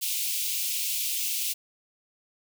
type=high-pass noise; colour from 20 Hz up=white; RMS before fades=-29 dBFS; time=0.01-1.54 s; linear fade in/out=20 ms; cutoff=2400 Hz; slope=48 dB/octave; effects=none